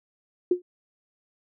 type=tone with exponential decay; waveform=sine; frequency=358 Hz; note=F4; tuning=43 cents sharp; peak=-14 dBFS; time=0.51-0.62 s; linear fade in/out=5 ms; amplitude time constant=23 ms; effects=none